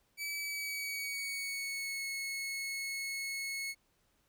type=tone with pitch glide; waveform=sawtooth; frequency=2295 to 2190 Hz; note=D7 to C#7; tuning=-40 to -22 cents; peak=-33 dBFS; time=0.17-3.75 s; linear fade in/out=50 ms; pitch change=-82 cents; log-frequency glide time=0.39-2.05 s; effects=pink hiss -74 dBFS RMS until 4.28 s